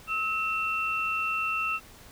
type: tone pair together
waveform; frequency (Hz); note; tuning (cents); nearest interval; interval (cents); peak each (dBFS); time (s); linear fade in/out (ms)
sine; 1293.5 / 2700; E6 / E7; -33 / +41; octave + minor second; 1274; -30 / -28; 0.07-1.8; 50
effects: pink hiss -51 dBFS RMS until 2.11 s